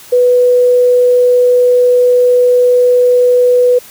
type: tone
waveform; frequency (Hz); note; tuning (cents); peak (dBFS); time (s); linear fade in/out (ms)
sine; 494.1; B4; +1; -5; 0.12-3.79; 10
effects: white hiss -36 dBFS RMS until 3.9 s